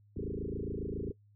sine tone with frequency modulation, 237.4 Hz, A#3, 32 cents sharp, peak -34 dBFS, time 0.16-1.12 s, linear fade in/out 10 ms, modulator 27.3 Hz, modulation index 7.5, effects noise-tail reverb RT60 0.1 s tail -19 dB re dry + added 103 Hz sine -60 dBFS peak until 1.35 s

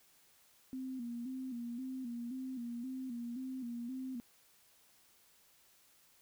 sine tone with vibrato, 248.4 Hz, B3, 10 cents sharp, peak -39 dBFS, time 0.73-4.2 s, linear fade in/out 0 ms, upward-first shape square, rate 1.9 Hz, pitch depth 81 cents each way, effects white hiss -67 dBFS RMS until 6.21 s

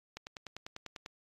click train, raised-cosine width 0.2 ms, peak -25 dBFS, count 10, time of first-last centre 0.17-1.061 s, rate 10.1 Hz, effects AAC 32 kbps

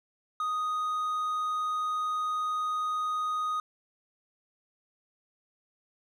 triangle tone, 1244.5 Hz, D#6, in tune, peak -26 dBFS, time 0.4-3.6 s, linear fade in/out 2 ms, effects none

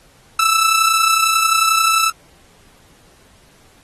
sawtooth tone with amplitude modulation, 1318.5 Hz, E6, in tune, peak -6 dBFS, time 0.39-2.1 s, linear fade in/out 5 ms, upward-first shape sine, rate 31.1 Hz, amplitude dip 60%, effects pink hiss -51 dBFS RMS until 3.83 s + AAC 32 kbps

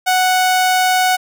sawtooth tone, 740 Hz, F#5, in tune, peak -8 dBFS, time 0.06-1.17 s, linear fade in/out 20 ms, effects none

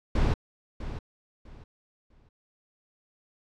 brown noise with echo, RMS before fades -23 dBFS, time 0.15-0.34 s, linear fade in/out 5 ms, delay 650 ms, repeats 3, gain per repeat -12 dB, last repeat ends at 2.29 s, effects low-pass 5000 Hz 12 dB/octave

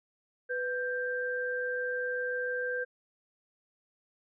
sine tone pair together, 497.1 / 1578.2 Hz, B4 / G6, +11 / +11 cents, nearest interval octave + minor sixth, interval 2000 cents, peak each -33 / -33 dBFS, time 0.49-2.85 s, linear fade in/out 20 ms, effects none

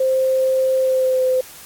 sine tone with pitch glide, 523.3 to 513.4 Hz, C5 to C5, 0 to -33 cents, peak -14 dBFS, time 0-1.41 s, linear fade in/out 5 ms, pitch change -33 cents, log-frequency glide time 0.78-1.26 s, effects white hiss -40 dBFS RMS until 1.65 s + AAC 64 kbps

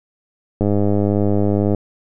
click train, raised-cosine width 2 ms, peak -5 dBFS, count 117, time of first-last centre 0.61-1.747 s, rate 102 Hz, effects none

